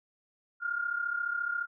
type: tone pair together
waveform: sine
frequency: 1401.6 / 1436 Hz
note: F6 / F6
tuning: +6 / +48 cents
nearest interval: unison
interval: 42 cents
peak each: -31 / -35 dBFS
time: 0.6-1.67 s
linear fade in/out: 50 ms
effects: none